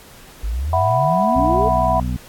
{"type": "exponential sweep", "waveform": "sine", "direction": "up", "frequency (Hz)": [49, 457.2], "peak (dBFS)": -19, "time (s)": [0.43, 1.69], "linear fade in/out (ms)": 10}
{"type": "chord", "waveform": "sine", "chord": "E suspended second", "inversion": "none", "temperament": "equal", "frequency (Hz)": [659.3, 740, 987.8], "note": ["E5", "F#5", "B5"], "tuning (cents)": [0, 0, 0], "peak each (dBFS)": -19, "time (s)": [0.73, 2], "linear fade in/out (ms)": 2}
{"type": "harmonic tone", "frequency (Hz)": 61.74, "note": "B1", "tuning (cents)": 0, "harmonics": [1, 2, 3, 4], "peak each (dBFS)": [-22, -25, -27, -28], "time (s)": [1.35, 2.17], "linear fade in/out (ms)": 10}
{"effects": ["pink hiss -43 dBFS RMS until 2.28 s", "AAC 64 kbps"]}